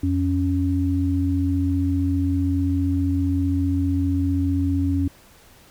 sine tone pair together, 87.31 / 277.2 Hz, F2 / C#4, 0 / 0 cents, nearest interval octave + minor sixth, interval 2000 cents, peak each -21 dBFS, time 0.03-5.08 s, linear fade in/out 5 ms, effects pink hiss -51 dBFS RMS until 5.7 s

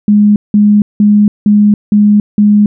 sine tone bursts, 207.7 Hz, G#3, in tune, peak -3 dBFS, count 6, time 0.08-2.66 s, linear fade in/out 2 ms, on 280 ms, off 180 ms, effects none

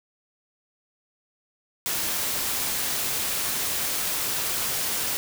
white noise, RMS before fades -27 dBFS, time 1.86-5.17 s, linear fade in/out 0 ms, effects none

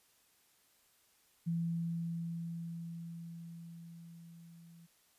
sine tone with level ramp, 167.8 Hz, E3, 31 cents sharp, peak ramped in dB -31 to -55 dBFS, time 1.46-4.87 s, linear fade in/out 20 ms, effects white hiss -70 dBFS RMS until 5.18 s + resampled to 32000 Hz

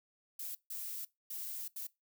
violet noise bursts at uneven times, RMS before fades -42 dBFS, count 4, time 0.39-0.55 / 0.7-1.05 / 1.3-1.68 / 1.76-1.87 s, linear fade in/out 5 ms, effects noise-tail reverb RT60 0.2 s tail -21 dB re dry

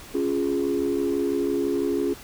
sine chord, Db major, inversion none, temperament equal, 277.2 / 349.2 / 415.3 Hz, Db4 / F4 / Ab4, 0 / 0 / 0 cents, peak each -25 dBFS, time 0.14-2.14 s, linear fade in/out 10 ms, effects tanh soft clip ceiling -15 dBFS + pink hiss -43 dBFS RMS until 2.23 s

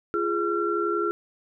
sine tone cluster, 344.3 / 415.7 / 1362 Hz, F4 / G#4 / F6, -25 / +2 / -44 cents, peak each -27 dBFS, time 0.14-1.11 s, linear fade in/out 0 ms, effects none

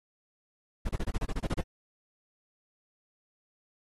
brown noise bursts, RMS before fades -29 dBFS, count 11, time 0.85-1.614 s, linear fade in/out 10 ms, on 44 ms, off 28 ms, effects AAC 32 kbps

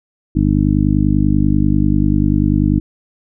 harmonic tone, 50.2 Hz, G1, 42 cents sharp, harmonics 1 / 2 / 3 / 4 / 5 / 6, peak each -18 / -18 / -18 / -18 / -18 / -18 dBFS, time 0.35-2.8 s, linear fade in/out 10 ms, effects none

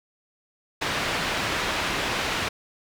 white low-pass noise, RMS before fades -27 dBFS, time 0.81-2.49 s, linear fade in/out 10 ms, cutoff 2800 Hz, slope 12 dB/octave, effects none

